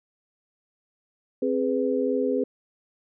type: tone cluster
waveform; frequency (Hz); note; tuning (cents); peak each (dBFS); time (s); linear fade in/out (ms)
sine; 264.1 / 415 / 498.1; C4 / G#4 / B4; +16 / -1 / +15; -26; 1.42-2.44; 5
effects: none